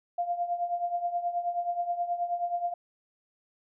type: tone with tremolo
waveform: sine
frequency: 698.5 Hz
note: F5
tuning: in tune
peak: -24 dBFS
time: 0.18-2.74 s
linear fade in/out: 5 ms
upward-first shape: triangle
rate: 9.4 Hz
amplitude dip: 80%
effects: none